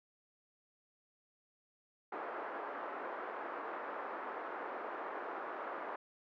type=band-pass noise; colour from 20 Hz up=white; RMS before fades=-43 dBFS; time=2.12-5.96 s; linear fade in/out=5 ms; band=330 to 1400 Hz; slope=24 dB/octave; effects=none